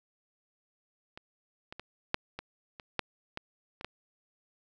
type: clicks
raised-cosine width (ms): 0.3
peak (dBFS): -28 / -26 / -25 / -10 / -22 / -28 / -12 / -20 / -27 / -20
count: 10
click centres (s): 1.175 / 1.725 / 1.796 / 2.144 / 2.39 / 2.798 / 2.993 / 3.374 / 3.811 / 3.846
effects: none